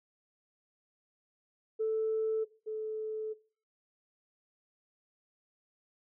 sine tone pair in turn, 440 / 434.7 Hz, A4 / A4, 0 / -21 cents, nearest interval unison, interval 21 cents, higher first, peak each -27 / -34 dBFS, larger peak first, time 1.79-2.45 / 2.66-3.34 s, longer second, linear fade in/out 20 ms, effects noise-tail reverb RT60 0.4 s tail -19 dB re dry + tanh soft clip ceiling -24 dBFS

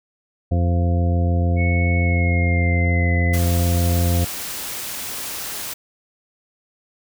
harmonic tone, 86.8 Hz, F2, 10 cents flat, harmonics 1 / 2 / 3 / 4 / 5 / 6 / 8, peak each -16 / -25 / -28 / -33 / -38 / -30 / -31 dBFS, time 0.51-4.25 s, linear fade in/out 10 ms
sine tone with pitch glide, 2204 to 2021 Hz, C#7 to B6, -11 to +39 cents, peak -24 dBFS, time 1.56-3.39 s, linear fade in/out 50 ms, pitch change -150 cents, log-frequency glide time 2.01-3.16 s
white noise, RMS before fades -29 dBFS, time 3.33-5.74 s, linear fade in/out 10 ms
effects none

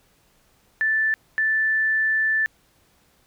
sine tone bursts at uneven times, 1760 Hz, A6, in tune, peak -18 dBFS, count 2, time 0.81-1.14 / 1.38-2.46 s, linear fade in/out 0 ms, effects pink hiss -61 dBFS RMS until 3.26 s

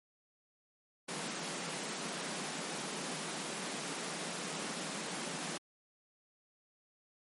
pink high-pass noise, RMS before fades -40 dBFS, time 1.08-5.58 s, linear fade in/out 10 ms, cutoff 150 Hz, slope 96 dB/octave, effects MP3 48 kbps

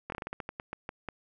slowing click train, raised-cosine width 0.5 ms, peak -21 dBFS, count 13, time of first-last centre 0.1-1.087 s, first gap 22 ms, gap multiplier 1.22, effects none

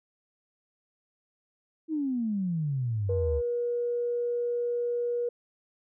sine exponential sweep, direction down, 327 to 69.3 Hz, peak -26 dBFS, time 1.88-3.42 s, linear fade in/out 50 ms
sine tone, 480 Hz, B4, 49 cents flat, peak -26 dBFS, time 3.09-5.29 s, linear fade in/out 5 ms
effects tanh soft clip ceiling -17 dBFS

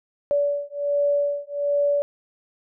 sine beating tone pair, 574 / 575.3 Hz, D5 / D5, -40 / -36 cents, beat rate 1.3 Hz, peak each -23 dBFS, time 0.31-2.02 s, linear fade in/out 0 ms, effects none

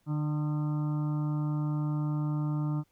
harmonic tone with a mistuned harmonic, 150 Hz, D3, 37 cents sharp, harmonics 1 / 2 / 4 / 5 / 6 / 7 / 8 / 9, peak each -28 / -35 / -50 / -53 / -48 / -52 / -48 / -57 dBFS, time 0.06-2.84 s, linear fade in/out 50 ms, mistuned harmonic 8, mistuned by +36 cents, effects pink hiss -72 dBFS RMS until 2.91 s

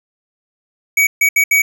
square tone bursts at uneven times, 2263 Hz, C#7, 35 cents sharp, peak -10 dBFS, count 4, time 0.97-1.07 / 1.21-1.29 / 1.36-1.44 / 1.51-1.62 s, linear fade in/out 5 ms, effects none

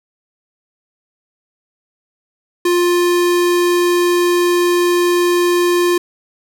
square tone, 351.4 Hz, F4, 11 cents sharp, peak -12 dBFS, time 2.65-5.98 s, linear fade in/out 5 ms, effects none

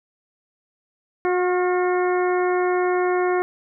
harmonic tone with a mistuned harmonic, 361.8 Hz, F#4, 39 cents flat, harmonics 1 / 2 / 3 / 4 / 5 / 6, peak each -19 / -25 / -29 / -31 / -33 / -35 dBFS, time 1.25-3.42 s, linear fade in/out 0 ms, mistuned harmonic 4, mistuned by -35 cents, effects none

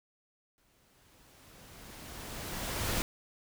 pink noise with exponential growth, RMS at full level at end -31 dBFS, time 0.58-3.02 s, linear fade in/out 0 ms, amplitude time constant 530 ms, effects none

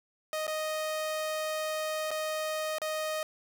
sawtooth tone with dropouts, 622.3 Hz, D#5, in tune, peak -27 dBFS, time 0.33-3.23 s, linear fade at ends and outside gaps 1 ms, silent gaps 0.468-0.478 / 2.107-2.113 / 2.784-2.817 s, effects none

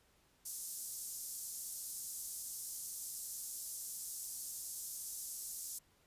white band-pass noise, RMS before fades -45 dBFS, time 0.45-5.79 s, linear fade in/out 10 ms, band 5900 to 13000 Hz, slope 24 dB/octave, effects pink hiss -71 dBFS RMS until 6.06 s + resampled to 32000 Hz

